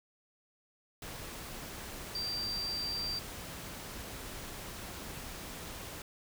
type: tone in noise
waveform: sine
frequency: 4699 Hz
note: D8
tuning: in tune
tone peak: -34 dBFS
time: 2.15-3.19 s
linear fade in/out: 2 ms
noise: pink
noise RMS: -44 dBFS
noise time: 1.02-6.02 s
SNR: +7 dB
effects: none